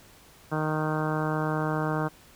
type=harmonic tone; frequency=154.9 Hz; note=D#3; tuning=7 cents flat; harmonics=1 / 2 / 3 / 4 / 5 / 6 / 7 / 8 / 9 / 10; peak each=-29 / -32 / -34 / -35 / -36 / -37 / -37 / -38 / -39 / -39 dBFS; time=0.51-2.09 s; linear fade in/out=20 ms; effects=pink hiss -54 dBFS RMS until 2.35 s